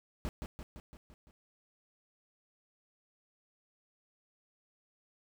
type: noise with echo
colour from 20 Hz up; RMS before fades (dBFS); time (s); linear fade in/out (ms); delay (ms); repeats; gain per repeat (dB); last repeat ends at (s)
brown; -36; 0.25-0.29; 0; 170; 6; -4; 1.31
effects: none